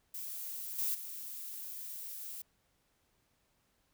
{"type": "noise with level steps", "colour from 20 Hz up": "violet", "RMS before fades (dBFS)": [-42, -34, -44], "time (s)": [0.14, 2.42], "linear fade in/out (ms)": 5, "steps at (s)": [0.78, 0.94], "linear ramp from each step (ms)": 10, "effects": ["pink hiss -75 dBFS RMS until 3.93 s"]}